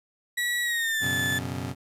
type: tone with pitch glide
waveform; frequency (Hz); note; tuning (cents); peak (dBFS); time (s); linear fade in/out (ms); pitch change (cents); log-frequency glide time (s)
35% pulse; 1933 to 1742.1; B6 to A6; -38 to -18; -23; 0.37-1.39; 10; -180; 0.62-1.05
type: chord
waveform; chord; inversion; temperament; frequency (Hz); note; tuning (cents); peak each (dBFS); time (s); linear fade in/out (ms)
25% pulse; F# suspended fourth; none; just; 92.5 / 123.33 / 138.75; F#2 / B2 / C#3; 0 / -2 / +2; -31 / -30 / -33; 1-1.75; 50
effects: resampled to 32000 Hz + 9-bit